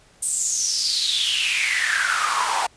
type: noise with high-pass filter sweep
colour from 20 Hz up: pink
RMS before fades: -22 dBFS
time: 0.22-2.67 s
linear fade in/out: 10 ms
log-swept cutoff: 8800 to 820 Hz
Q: 7.1
effects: pink hiss -54 dBFS RMS until 2.76 s + resampled to 22050 Hz